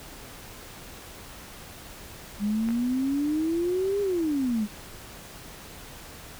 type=exponential two-way sweep; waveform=sine; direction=up then down; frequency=201.4 to 409.8 to 201.4 Hz; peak=-23 dBFS; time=2.39-4.68 s; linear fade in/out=50 ms; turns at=4.01 s
type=clicks; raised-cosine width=0.5 ms; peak=-22 / -25 dBFS; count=2; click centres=2.688 / 2.706 s
effects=pink hiss -44 dBFS RMS until 6.39 s